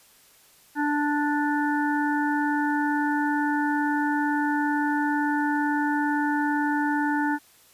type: harmonic tone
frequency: 293.7 Hz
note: D4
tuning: in tune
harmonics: 1 / 3 / 5 / 6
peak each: -24 / -27 / -30 / -33 dBFS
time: 0.75-7.39 s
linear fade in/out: 50 ms
effects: white hiss -56 dBFS RMS until 7.73 s + resampled to 32000 Hz